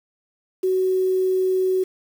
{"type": "tone with quantisation", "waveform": "sine", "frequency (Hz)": 373.9, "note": "F#4", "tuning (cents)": 18, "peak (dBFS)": -17, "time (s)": [0.63, 1.84], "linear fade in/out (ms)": 10, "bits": 7, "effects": []}